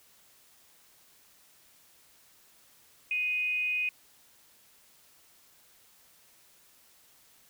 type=tone with frequency modulation; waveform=sine; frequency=2489 Hz; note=D#7; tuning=in tune; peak=-27 dBFS; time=3.11-3.89 s; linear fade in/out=2 ms; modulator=380 Hz; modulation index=0.22; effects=white hiss -61 dBFS RMS until 7.49 s